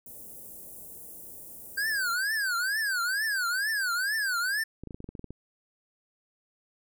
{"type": "band-stop noise", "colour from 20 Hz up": "white", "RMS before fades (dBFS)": -45, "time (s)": [0.06, 2.14], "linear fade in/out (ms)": 2, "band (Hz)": [610, 9100], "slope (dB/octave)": 24}
{"type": "tone with vibrato", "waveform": "square", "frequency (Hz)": 1568, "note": "G6", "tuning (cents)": 0, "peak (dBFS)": -27, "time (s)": [1.77, 4.64], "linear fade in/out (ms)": 10, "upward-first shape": "triangle", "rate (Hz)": 2.2, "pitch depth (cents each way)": 250}
{"type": "clicks", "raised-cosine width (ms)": 3, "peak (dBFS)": -27, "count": 11, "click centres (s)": [4.836, 4.873, 4.908, 4.945, 5.004, 5.043, 5.09, 5.152, 5.194, 5.243, 5.306]}
{"effects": []}